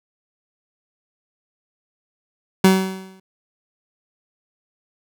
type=tone with exponential decay; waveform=30% pulse; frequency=189.4 Hz; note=F#3; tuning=41 cents sharp; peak=-5 dBFS; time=2.64-3.2 s; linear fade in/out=5 ms; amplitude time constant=120 ms; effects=none